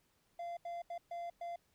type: tone bursts at uneven times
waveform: triangle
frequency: 689 Hz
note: F5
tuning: 24 cents flat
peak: -38 dBFS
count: 5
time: 0.39-0.57 / 0.65-0.82 / 0.9-0.98 / 1.11-1.3 / 1.41-1.56 s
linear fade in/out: 5 ms
effects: pink hiss -75 dBFS RMS until 1.74 s